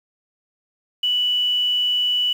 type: tone with quantisation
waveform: sine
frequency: 2960 Hz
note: F#7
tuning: in tune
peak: -17 dBFS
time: 1.03-2.33 s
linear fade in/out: 5 ms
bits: 7
effects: none